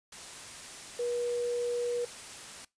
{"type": "tone in noise", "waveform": "sine", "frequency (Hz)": 481.9, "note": "B4", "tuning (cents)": -43, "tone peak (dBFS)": -29, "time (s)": [0.99, 2.05], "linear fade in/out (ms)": 5, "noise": "white", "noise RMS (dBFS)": -45, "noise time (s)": [0.12, 2.65], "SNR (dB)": 13, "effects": ["noise-tail reverb RT60 0.2 s tail -21 dB re dry", "resampled to 22050 Hz"]}